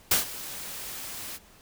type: noise with ADSR envelope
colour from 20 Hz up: white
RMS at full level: -20 dBFS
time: 0.11-1.39 s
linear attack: 5 ms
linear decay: 130 ms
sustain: -18 dB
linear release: 41 ms
effects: pink hiss -55 dBFS RMS until 1.61 s